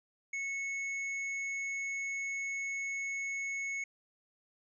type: tone with tanh clipping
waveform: triangle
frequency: 2200 Hz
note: C#7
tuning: 14 cents flat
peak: -36 dBFS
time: 0.33-3.84 s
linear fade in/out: 5 ms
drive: 13 dB
effects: resampled to 22050 Hz